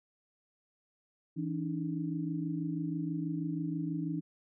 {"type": "tone cluster", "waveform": "sine", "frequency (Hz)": [163.5, 284.5, 310.7], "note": ["E3", "C#4", "D#4"], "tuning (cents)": [-14, 45, -2], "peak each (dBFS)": [-35, -37, -38], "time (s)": [1.36, 4.21], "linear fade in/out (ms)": 20, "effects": []}